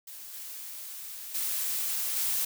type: noise with level steps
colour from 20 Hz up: blue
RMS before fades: -44 / -41 / -31 / -29 dBFS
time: 0.07-2.45 s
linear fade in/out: 5 ms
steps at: 0.33 / 1.34 / 2.16 s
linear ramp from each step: 10 ms
effects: none